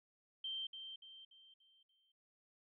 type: tone with echo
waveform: sine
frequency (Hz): 3136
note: G7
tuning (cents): 0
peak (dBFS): -40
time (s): 0.44-0.67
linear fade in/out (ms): 5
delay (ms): 290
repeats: 5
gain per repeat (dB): -7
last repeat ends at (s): 2.12
effects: none